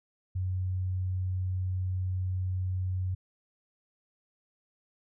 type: tone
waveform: sine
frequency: 92.5 Hz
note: F#2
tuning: in tune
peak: -28 dBFS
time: 0.35-3.15 s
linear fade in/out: 10 ms
effects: none